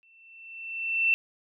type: tone with exponential growth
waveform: sine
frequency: 2684 Hz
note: E7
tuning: 31 cents sharp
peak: -18 dBFS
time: 0.03-1.14 s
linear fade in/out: 0 ms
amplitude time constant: 240 ms
effects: none